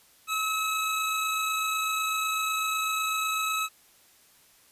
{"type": "tone pair together", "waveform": "25% pulse", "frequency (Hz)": [1288, 3892], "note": ["E6", "B7"], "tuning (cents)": [-41, -26], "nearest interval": "octave + perfect fifth", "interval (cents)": 1915, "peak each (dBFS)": [-23, -31], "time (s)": [0.27, 3.69], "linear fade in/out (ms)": 50, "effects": ["white hiss -59 dBFS RMS until 4.71 s", "resampled to 32000 Hz"]}